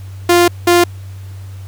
sawtooth tone pair in turn, 349.2 / 349.2 Hz, F4 / F4, 0 / 0 cents, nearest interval unison, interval 0 cents, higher neither, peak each -3 dBFS, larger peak neither, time 0.29-0.48 / 0.67-0.84 s, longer first, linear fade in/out 5 ms, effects added 96 Hz sine -27 dBFS peak until 1.67 s + pink hiss -45 dBFS RMS until 1.67 s

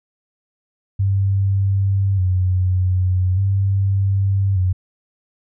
sine tone with vibrato, 94.9 Hz, F#2, 44 cents sharp, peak -14 dBFS, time 0.99-4.73 s, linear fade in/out 10 ms, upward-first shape square, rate 0.42 Hz, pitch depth 54 cents each way, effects none

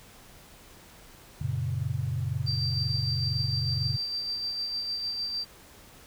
sine chord, F# major, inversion none, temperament equal, 92.5 / 116.54 / 138.59 Hz, F#2 / A#2 / C#3, 0 / 0 / 0 cents, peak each -33 / -31 / -31 dBFS, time 1.41-3.97 s, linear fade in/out 5 ms
sine tone with tremolo, 4686 Hz, D8, 5 cents flat, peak -28 dBFS, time 2.46-5.45 s, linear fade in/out 20 ms, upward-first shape sine, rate 6.6 Hz, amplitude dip 35%
effects pink hiss -52 dBFS RMS until 6.06 s

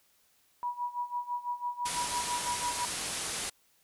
sine tone with tremolo, 971 Hz, B5, 30 cents flat, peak -29 dBFS, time 0.63-2.85 s, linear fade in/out 0 ms, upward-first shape sine, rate 6 Hz, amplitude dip 85%
white low-pass noise, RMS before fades -36 dBFS, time 1.85-3.5 s, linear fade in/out 10 ms, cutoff 11000 Hz, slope 96 dB/octave
effects white hiss -68 dBFS RMS until 3.83 s

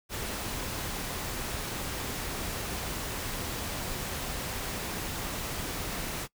pink noise, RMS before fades -35 dBFS, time 0.09-6.28 s, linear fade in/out 50 ms, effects noise-tail reverb RT60 0.1 s tail -22 dB re dry

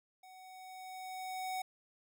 square tone with level ramp, 748 Hz, F#5, 19 cents sharp, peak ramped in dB -55 to -36 dBFS, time 0.23-1.62 s, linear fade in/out 5 ms, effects none

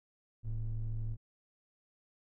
triangle ring-modulated tone, 67 Hz, C2, 42 cents sharp, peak -27 dBFS, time 0.43-1.17 s, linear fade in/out 50 ms, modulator 43.7 Hz, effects tanh soft clip ceiling -28 dBFS

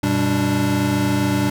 square tone cluster, 94.5 / 122.3 / 195.7 / 293.4 Hz, F#2 / B2 / G3 / D4, +37 / -16 / -3 / -2 cents, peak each -28 / -23 / -23 / -21 dBFS, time 0.03-1.5 s, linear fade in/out 5 ms, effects none

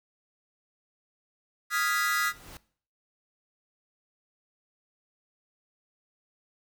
45% pulse chord, F half-diminished seventh, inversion third, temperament equal, 1244.5 / 1396.9 / 1661.2 / 1975.5 Hz, Eb6 / F6 / Ab6 / Cb7, 0 / 0 / 0 / 0 cents, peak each -31 dBFS, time 1.7-2.33 s, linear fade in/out 50 ms
pink noise with exponential growth, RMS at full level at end -44 dBFS, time 1.74-2.57 s, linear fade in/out 0 ms, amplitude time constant 180 ms
effects noise-tail reverb RT60 0.5 s tail -19 dB re dry

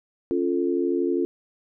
sine chord, Db augmented, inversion none, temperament equal, 277.2 / 349.2 / 440 Hz, Db4 / F4 / A4, 0 / 0 / 0 cents, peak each -26 / -23 / -28 dBFS, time 0.31-1.25 s, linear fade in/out 0 ms, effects none

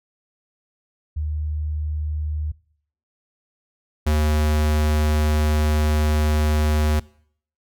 sine / square tone pair in turn, 76 / 76 Hz, D#2 / D#2, -40 / -40 cents, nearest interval unison, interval 0 cents, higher neither, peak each -22 / -17 dBFS, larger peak second, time 1.16-2.52 / 4.06-7 s, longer second, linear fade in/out 10 ms, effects noise-tail reverb RT60 0.6 s tail -22 dB re dry

